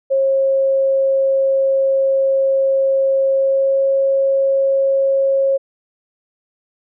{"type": "tone with pitch glide", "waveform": "sine", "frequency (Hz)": [540, 543.4], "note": ["C#5", "C#5"], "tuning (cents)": [-45, -35], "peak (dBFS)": -12, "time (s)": [0.1, 5.58], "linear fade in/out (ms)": 20, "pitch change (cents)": 10, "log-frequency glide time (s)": [3.35, 3.84], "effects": []}